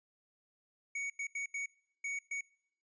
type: tone bursts at uneven times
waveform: square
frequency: 2236 Hz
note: C#7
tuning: 14 cents sharp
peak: -36 dBFS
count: 6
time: 0.95-1.1 / 1.19-1.27 / 1.35-1.46 / 1.54-1.66 / 2.04-2.19 / 2.31-2.41 s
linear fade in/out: 5 ms
effects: noise-tail reverb RT60 0.6 s tail -22 dB re dry + resampled to 16000 Hz